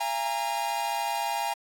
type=tone cluster; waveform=45% pulse; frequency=683 / 817 / 931 Hz; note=F5 / G#5 / A#5; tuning=-39 / -29 / -2 cents; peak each=-35 / -30 / -31 dBFS; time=0-1.54 s; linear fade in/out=10 ms; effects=AAC 64 kbps